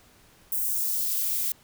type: noise with high-pass filter sweep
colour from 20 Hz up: violet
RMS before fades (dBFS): -27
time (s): 0.52-1.52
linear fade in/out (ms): 2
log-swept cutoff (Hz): 10000 to 1300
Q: 0.96
effects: pink hiss -57 dBFS RMS until 1.63 s